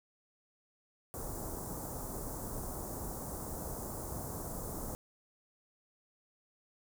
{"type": "band-stop noise", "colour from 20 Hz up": "pink", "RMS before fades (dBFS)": -41, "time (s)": [1.14, 4.95], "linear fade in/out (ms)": 0, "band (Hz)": [1100, 7100], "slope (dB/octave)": 24, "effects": []}